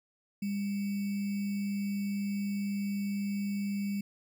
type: tone with sample-and-hold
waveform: sine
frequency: 201 Hz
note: G3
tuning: 44 cents sharp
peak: -30 dBFS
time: 0.42-4.01 s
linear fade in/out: 5 ms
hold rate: 2450 Hz
effects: none